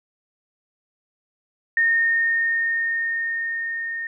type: tone with level ramp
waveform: sine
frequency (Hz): 1836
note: A#6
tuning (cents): -27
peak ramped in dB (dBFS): -15 to -26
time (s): 1.77-4.07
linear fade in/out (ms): 2
effects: none